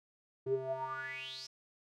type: tone with band-pass filter sweep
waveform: square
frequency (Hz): 131.5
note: C3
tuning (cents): +9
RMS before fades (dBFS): -39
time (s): 0.46-1.47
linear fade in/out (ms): 10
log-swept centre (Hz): 330 to 5500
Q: 9.8
effects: none